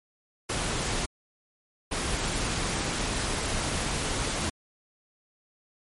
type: noise bursts at uneven times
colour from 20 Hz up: pink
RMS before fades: -29 dBFS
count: 2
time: 0.49-1.06 / 1.91-4.5 s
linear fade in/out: 10 ms
effects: MP3 48 kbps